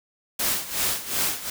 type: noise with tremolo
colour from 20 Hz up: white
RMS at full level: -23 dBFS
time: 0.39-1.5 s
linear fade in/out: 5 ms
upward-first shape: sine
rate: 2.7 Hz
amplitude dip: 80%
effects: none